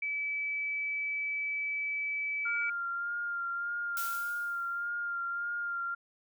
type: tone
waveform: sine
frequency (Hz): 2300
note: D7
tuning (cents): -37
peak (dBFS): -31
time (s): 0.02-2.7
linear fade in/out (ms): 5
type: tone with vibrato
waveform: sine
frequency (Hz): 1400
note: F6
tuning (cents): +4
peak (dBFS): -32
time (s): 2.45-5.95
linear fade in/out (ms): 10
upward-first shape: sine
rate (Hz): 1.7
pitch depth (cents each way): 21
type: noise with exponential decay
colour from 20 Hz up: blue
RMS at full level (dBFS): -36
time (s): 3.97-4.89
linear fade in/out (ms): 1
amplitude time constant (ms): 200
effects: none